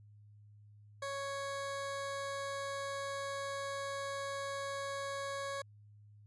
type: tone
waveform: 20% pulse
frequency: 554.4 Hz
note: C#5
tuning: in tune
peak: -33 dBFS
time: 1.02-5.62 s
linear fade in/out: 5 ms
effects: added 104 Hz sine -56 dBFS peak until 6.26 s + resampled to 22050 Hz